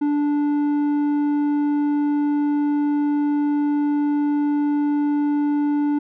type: tone with low-pass filter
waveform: square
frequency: 292.2 Hz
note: D4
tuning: 9 cents flat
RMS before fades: -20 dBFS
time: 0.01-5.99 s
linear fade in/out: 10 ms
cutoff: 750 Hz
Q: 0.59
effects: none